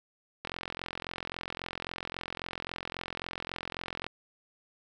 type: click train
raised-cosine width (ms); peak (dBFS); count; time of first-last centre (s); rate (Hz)
0.3; -19; 159; 0.45-4.066; 43.7
effects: none